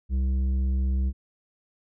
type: tone with tanh clipping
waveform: sine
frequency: 65.41 Hz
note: C2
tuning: in tune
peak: -23 dBFS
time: 0.09-1.13 s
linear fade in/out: 50 ms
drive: 8 dB
effects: none

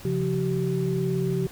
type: tone cluster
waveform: sine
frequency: 136.1 / 174.6 / 382.7 Hz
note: C#3 / F3 / G4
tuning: -31 / 0 / -42 cents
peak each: -27 dBFS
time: 0.05-1.47 s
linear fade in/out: 2 ms
effects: pink hiss -45 dBFS RMS until 1.51 s

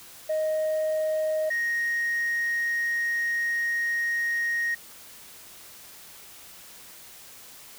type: tone pair in turn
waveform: sine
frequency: 624 / 1869.9 Hz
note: D#5 / A#6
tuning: +5 / +5 cents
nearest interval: octave + perfect fifth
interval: 1900 cents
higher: second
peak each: -21 / -22 dBFS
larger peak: first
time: 0.29-1.5 / 1.5-4.75 s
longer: second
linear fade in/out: 10 ms
effects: tanh soft clip ceiling -22 dBFS + white hiss -47 dBFS RMS until 7.78 s

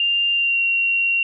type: tone with pitch glide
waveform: sine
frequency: 2794 to 2749 Hz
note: F7 to F7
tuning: 0 to -28 cents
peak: -16 dBFS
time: 0-1.23 s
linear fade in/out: 2 ms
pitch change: -28 cents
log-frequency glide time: 0.31-0.61 s
effects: none

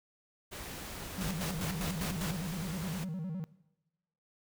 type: noise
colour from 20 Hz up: pink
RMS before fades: -43 dBFS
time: 0.51-3.05 s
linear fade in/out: 20 ms
type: tone with vibrato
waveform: triangle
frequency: 171.9 Hz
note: F3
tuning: 27 cents flat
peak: -33 dBFS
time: 1.18-3.44 s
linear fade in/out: 0 ms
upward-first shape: square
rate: 9.7 Hz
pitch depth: 160 cents each way
type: noise bursts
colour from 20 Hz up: pink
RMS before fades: -38 dBFS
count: 6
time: 1.21-2.31 s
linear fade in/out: 0 ms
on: 100 ms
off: 100 ms
effects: noise-tail reverb RT60 1.0 s tail -19 dB re dry

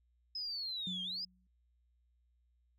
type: linear two-way sweep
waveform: sine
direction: down then up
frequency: 5130 to 3162 to 5130 Hz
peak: -37 dBFS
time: 0.35-1.25 s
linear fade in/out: 5 ms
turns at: 1.03 s
type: tone with exponential decay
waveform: sine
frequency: 183.2 Hz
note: F#3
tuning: 17 cents flat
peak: -37 dBFS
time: 0.87-1.47 s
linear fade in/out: 2 ms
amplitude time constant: 130 ms
effects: tanh soft clip ceiling -31 dBFS + added 60 Hz sine -70 dBFS peak until 2.78 s

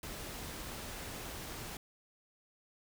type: noise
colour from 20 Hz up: pink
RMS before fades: -44 dBFS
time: 0.03-1.77 s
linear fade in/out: 2 ms
effects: none

